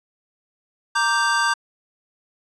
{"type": "chord", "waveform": "square", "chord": "G minor", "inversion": "first", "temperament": "equal", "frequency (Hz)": [932.3, 1174.7, 1568], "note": ["Bb5", "D6", "G6"], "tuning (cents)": [0, 0, 0], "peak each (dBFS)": [-24, -24, -21], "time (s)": [0.95, 1.54], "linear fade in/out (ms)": 10, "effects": ["resampled to 22050 Hz"]}